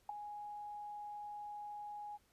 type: tone with ADSR envelope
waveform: sine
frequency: 830 Hz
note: G#5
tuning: 1 cent flat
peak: -34 dBFS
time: 0.09-2.18 s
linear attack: 4 ms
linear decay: 8 ms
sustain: -10 dB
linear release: 29 ms
effects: pink hiss -73 dBFS RMS until 2.32 s + resampled to 32000 Hz